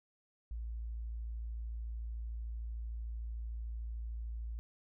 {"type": "tone", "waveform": "sine", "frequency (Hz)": 56.7, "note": "A#1", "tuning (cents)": -47, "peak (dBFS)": -38, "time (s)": [0.51, 4.59], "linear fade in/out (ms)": 0, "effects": []}